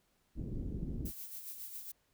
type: low-pass noise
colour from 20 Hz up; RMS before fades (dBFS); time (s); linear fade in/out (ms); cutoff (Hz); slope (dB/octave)
pink; -39; 0.35-1.12; 50; 330; 24
type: noise with tremolo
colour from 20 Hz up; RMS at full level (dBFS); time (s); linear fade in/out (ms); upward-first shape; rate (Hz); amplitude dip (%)
violet; -44; 1.05-1.92; 10; sine; 7.3; 50
effects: pink hiss -75 dBFS RMS until 2.13 s